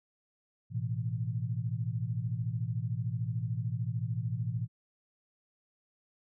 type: chord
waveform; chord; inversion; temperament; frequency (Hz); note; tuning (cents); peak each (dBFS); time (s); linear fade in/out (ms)
sine; A suspended second; none; equal; 110 / 123.47 / 164.81; A2 / B2 / E3; 0 / 0 / 0; -34 / -34 / -39; 0.7-4.68; 50
effects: none